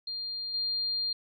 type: tone with level steps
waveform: sine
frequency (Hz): 4200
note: C8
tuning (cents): +6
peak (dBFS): -33 / -28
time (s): 0.07-1.13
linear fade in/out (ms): 5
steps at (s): 0.54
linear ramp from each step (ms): 2
effects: none